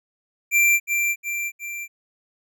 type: tone with echo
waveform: square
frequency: 2358 Hz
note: D7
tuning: 6 cents sharp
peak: -15 dBFS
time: 0.51-0.8 s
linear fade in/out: 50 ms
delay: 360 ms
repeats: 3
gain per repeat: -5 dB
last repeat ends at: 1.88 s
effects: none